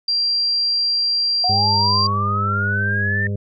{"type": "tone", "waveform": "sine", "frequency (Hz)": 4739, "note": "D8", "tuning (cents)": 15, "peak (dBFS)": -16, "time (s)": [0.08, 2.07], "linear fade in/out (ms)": 5}
{"type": "linear sweep", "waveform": "sine", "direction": "up", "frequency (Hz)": [715, 1811], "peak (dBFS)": -19, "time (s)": [1.44, 3.27], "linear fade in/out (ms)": 2}
{"type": "harmonic tone", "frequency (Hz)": 100.9, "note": "G#2", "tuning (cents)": -49, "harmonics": [1, 2, 4, 5, 6], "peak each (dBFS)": [-21, -28, -33, -39, -41], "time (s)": [1.49, 3.36], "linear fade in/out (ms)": 5}
{"effects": []}